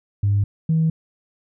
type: tone pair in turn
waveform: sine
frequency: 101.2 / 160.64 Hz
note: G#2 / E3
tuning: -44 / -44 cents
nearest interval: minor sixth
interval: 800 cents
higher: second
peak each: -14 / -14 dBFS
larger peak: neither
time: 0.23-0.44 / 0.69-0.9 s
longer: neither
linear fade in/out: 5 ms
effects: tanh soft clip ceiling -11 dBFS